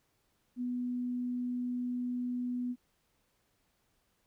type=tone; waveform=sine; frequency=246.7 Hz; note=B3; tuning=2 cents flat; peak=-32 dBFS; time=0.56-2.76 s; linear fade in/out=50 ms; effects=pink hiss -75 dBFS RMS until 4.26 s